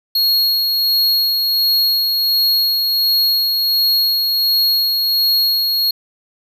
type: tone with tremolo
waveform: square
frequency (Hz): 4302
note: C8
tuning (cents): +47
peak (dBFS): -12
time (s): 0.15-5.91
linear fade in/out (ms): 5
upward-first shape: sine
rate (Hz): 1.4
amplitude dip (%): 30
effects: none